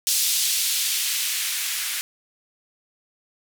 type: noise with band-pass filter sweep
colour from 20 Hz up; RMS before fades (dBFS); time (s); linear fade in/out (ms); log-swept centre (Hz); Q
violet; -24; 0.07-2.01; 0; 4100 to 1800; 1.1
effects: none